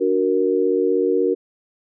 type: chord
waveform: sine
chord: D augmented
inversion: none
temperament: equal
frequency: 293.7 / 370 / 466.2 Hz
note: D4 / F#4 / A#4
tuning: 0 / 0 / 0 cents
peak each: -23 / -19 / -19 dBFS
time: 0-1.35 s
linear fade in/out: 20 ms
effects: none